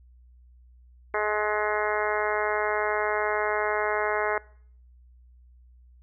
harmonic tone, 211.3 Hz, G#3, 30 cents sharp, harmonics 2 / 3 / 4 / 5 / 6 / 7 / 8 / 9 / 10, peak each -29 / -31 / -32 / -33 / -34 / -34 / -35 / -36 / -36 dBFS, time 1.14-4.38 s, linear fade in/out 2 ms, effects noise-tail reverb RT60 0.6 s tail -23 dB re dry + added 61 Hz sine -51 dBFS peak until 6.02 s

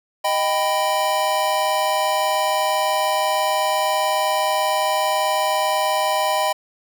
square chord, Eb augmented, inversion none, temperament equal with one note detuned, 622.3 / 784 / 992.9 Hz, Eb5 / G5 / B5, 0 / 0 / +9 cents, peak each -23 dBFS, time 0.24-6.53 s, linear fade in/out 10 ms, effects none

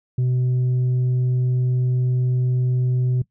sine tone, 126 Hz, B2, 35 cents sharp, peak -14 dBFS, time 0.18-3.22 s, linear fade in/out 5 ms, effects noise-tail reverb RT60 0.1 s tail -20 dB re dry + tanh soft clip ceiling -16 dBFS

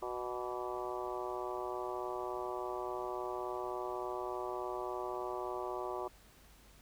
harmonic tone with a mistuned harmonic, 123.47 Hz, B2, in tune, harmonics 3 / 4 / 5 / 6 / 7 / 8 / 9, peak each -41 / -47 / -44 / -46 / -47 / -45 / -46 dBFS, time 0.02-6.08 s, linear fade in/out 5 ms, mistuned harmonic 9, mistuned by +64 cents, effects added 50 Hz sine -62 dBFS peak until 6.81 s + pink hiss -62 dBFS RMS until 6.81 s

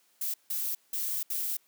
violet noise bursts at uneven times, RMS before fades -32 dBFS, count 4, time 0.21-0.34 / 0.5-0.75 / 0.93-1.23 / 1.3-1.57 s, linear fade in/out 5 ms, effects white hiss -67 dBFS RMS until 1.67 s + high-pass 200 Hz 12 dB/octave

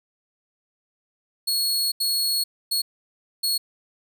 sawtooth tone bursts at uneven times, 4339 Hz, C#8, 38 cents flat, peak -18 dBFS, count 4, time 1.47-1.92 / 2-2.44 / 2.71-2.82 / 3.43-3.58 s, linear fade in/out 10 ms, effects none

